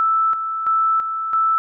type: tone with tremolo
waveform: sine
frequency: 1318.5 Hz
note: E6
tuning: in tune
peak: -14 dBFS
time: 0-1.58 s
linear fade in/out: 0 ms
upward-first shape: square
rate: 1.5 Hz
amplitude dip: 55%
effects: none